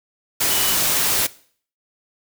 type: tone in noise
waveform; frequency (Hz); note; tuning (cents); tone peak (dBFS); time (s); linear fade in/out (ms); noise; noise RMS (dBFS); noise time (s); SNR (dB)
sine; 2960; F#7; 0; -27; 0.5-0.75; 10; white; -19; 0.4-1.27; -11
effects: noise-tail reverb RT60 0.5 s tail -19 dB re dry